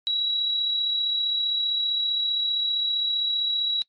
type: tone with amplitude modulation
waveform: sine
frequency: 3890 Hz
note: B7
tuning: 27 cents flat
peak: -20 dBFS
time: 0.07-3.82 s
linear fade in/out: 0 ms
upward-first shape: sine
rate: 35.3 Hz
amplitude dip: 30%
effects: noise-tail reverb RT60 0.1 s tail -23 dB re dry + MP3 48 kbps